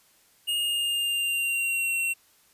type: tone with pitch glide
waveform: square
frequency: 2848 to 2727 Hz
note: F7 to F7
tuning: +33 to -42 cents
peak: -25 dBFS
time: 0.47-2.14 s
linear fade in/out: 20 ms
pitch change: -75 cents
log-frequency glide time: 0.58-1.96 s
effects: white hiss -61 dBFS RMS until 2.53 s + resampled to 32000 Hz